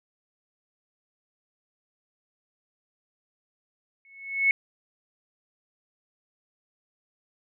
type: tone with exponential growth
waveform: sine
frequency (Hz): 2200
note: C#7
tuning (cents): -14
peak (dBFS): -15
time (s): 4.05-4.51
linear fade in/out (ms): 1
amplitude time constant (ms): 100
effects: none